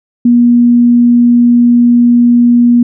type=tone; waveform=sine; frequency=240 Hz; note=B3; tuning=49 cents flat; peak=-3 dBFS; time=0.25-2.83 s; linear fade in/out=5 ms; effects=none